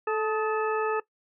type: harmonic tone with a mistuned harmonic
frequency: 436.1 Hz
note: A4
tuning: 15 cents flat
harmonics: 1 / 2 / 3 / 4 / 6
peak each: -26 / -32 / -31 / -36 / -40 dBFS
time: 0.07-1 s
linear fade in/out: 5 ms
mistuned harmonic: 3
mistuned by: -55 cents
effects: noise-tail reverb RT60 0.1 s tail -19 dB re dry